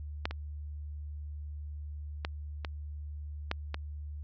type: clicks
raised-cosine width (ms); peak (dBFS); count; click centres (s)
0.3; -14 / -23 / -17 / -20 / -14 / -19; 6; 0.255 / 0.31 / 2.249 / 2.648 / 3.514 / 3.744
effects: added 74 Hz sine -38 dBFS peak until 4.23 s + resampled to 16000 Hz